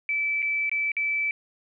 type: tone with dropouts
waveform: sine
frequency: 2314 Hz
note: D7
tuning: 26 cents flat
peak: -23 dBFS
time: 0.09-1.31 s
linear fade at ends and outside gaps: 1 ms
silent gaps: 0.421-0.426 / 0.695-0.715 / 0.918-0.967 s
effects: none